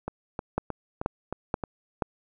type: two click trains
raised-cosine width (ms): 1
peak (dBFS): -11 / -17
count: 4 / 6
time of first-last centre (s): 0.58-2.022 / 0.08-1.638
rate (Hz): 2.08 / 3.21
effects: none